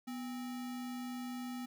sine tone with sample-and-hold, 246.9 Hz, B3, in tune, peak -39 dBFS, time 0.07-1.66 s, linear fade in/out 10 ms, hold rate 1050 Hz, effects none

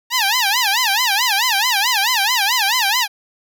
10% pulse tone with vibrato, 893 Hz, A5, 25 cents sharp, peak -6 dBFS, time 0.1-3.08 s, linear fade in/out 50 ms, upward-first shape sine, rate 4.6 Hz, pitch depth 240 cents each way, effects none

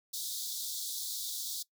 pink high-pass noise, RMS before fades -38 dBFS, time 0.13-1.63 s, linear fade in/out 10 ms, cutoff 3500 Hz, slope 96 dB/octave, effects noise-tail reverb RT60 0.1 s tail -20 dB re dry

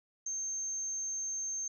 sine tone, 6350 Hz, G8, 21 cents sharp, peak -34 dBFS, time 0.26-1.68 s, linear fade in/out 5 ms, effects none

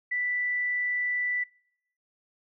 sine tone, 1975.5 Hz, B6, in tune, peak -26 dBFS, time 0.11-1.44 s, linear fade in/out 10 ms, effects noise-tail reverb RT60 0.8 s tail -25 dB re dry

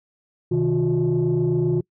sine tone cluster, 130.1 / 157.8 / 357.1 Hz, C3 / D#3 / F4, -9 / +25 / +39 cents, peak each -22 / -21 / -19 dBFS, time 0.51-1.81 s, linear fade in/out 10 ms, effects noise-tail reverb RT60 0.1 s tail -25 dB re dry + tanh soft clip ceiling -13 dBFS

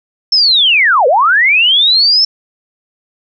sine linear two-way sweep, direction down then up, 5370 to 466.2 to 5370 Hz, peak -6 dBFS, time 0.32-2.25 s, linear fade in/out 5 ms, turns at 1.07 s, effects none

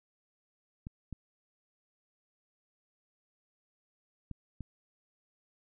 clicks, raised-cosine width 5 ms, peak -28 dBFS, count 4, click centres 0.869 / 1.127 / 4.313 / 4.607 s, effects none

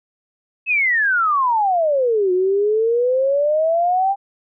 sine exponential two-way sweep, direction down then up, 2637 to 359.3 to 802 Hz, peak -14 dBFS, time 0.66-4.16 s, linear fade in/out 50 ms, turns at 2.32 s, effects none

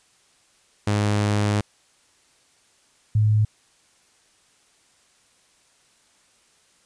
sawtooth / sine tone pair in turn, 103.83 / 107.06 Hz, G#2 / A2, 0 / -47 cents, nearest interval minor second, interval 53 cents, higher second, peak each -15 dBFS, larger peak neither, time 0.87-1.61 / 3.15-3.45 s, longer first, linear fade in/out 5 ms, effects white hiss -60 dBFS RMS until 6.85 s + resampled to 22050 Hz

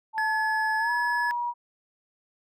sine tone with pitch glide, 880 to 959.6 Hz, A5 to A#5, 0 to +50 cents, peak -26 dBFS, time 0.13-1.54 s, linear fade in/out 50 ms, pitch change +150 cents, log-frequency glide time 0.79-0.91 s
triangle tone, 1703 Hz, G#6, 43 cents sharp, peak -24 dBFS, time 0.18-1.31 s, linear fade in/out 0 ms
effects none

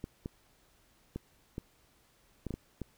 clicks, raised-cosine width 3 ms, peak -24 dBFS, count 8, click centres 0.041 / 0.259 / 1.16 / 1.581 / 2.467 / 2.507 / 2.54 / 2.817 s, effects pink hiss -67 dBFS RMS until 2.97 s

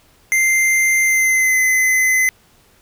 square tone with pitch glide, 2089 to 2039 Hz, C7 to C7, -3 to -45 cents, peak -13 dBFS, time 0.32-2.29 s, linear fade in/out 0 ms, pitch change -42 cents, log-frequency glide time 1.03-1.59 s, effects pink hiss -53 dBFS RMS until 2.81 s

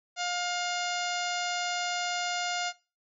harmonic tone with a mistuned harmonic, 709 Hz, F5, 26 cents sharp, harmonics 1 / 2 / 3 / 4 / 5 / 6 / 7 / 8 / 9 / 10, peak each -33 / -36 / -38 / -39 / -40 / -41 / -41 / -42 / -43 / -43 dBFS, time 0.16-2.73 s, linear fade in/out 50 ms, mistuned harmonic 8, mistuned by +25 cents, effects noise-tail reverb RT60 0.3 s tail -21 dB re dry

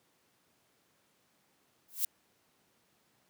violet noise with exponential growth, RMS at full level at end -26 dBFS, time 1.88-2.05 s, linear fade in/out 5 ms, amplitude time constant 36 ms, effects pink hiss -71 dBFS RMS until 3.29 s + high-pass 150 Hz 12 dB/octave

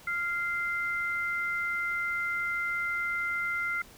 sine tone pair together, 1396.9 / 2077 Hz, F6 / C7, 0 / -13 cents, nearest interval perfect fifth, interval 687 cents, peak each -31 / -31 dBFS, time 0.07-3.82 s, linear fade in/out 5 ms, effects pink hiss -53 dBFS RMS until 3.97 s

